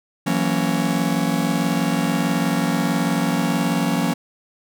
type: chord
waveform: 45% pulse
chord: F# dominant seventh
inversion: third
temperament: just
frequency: 166.5 / 185 / 231.2 / 277.5 Hz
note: E3 / F#3 / A#3 / C#4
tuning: +18 / 0 / -14 / +2 cents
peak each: -24 dBFS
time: 0.26-4.14 s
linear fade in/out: 10 ms
effects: none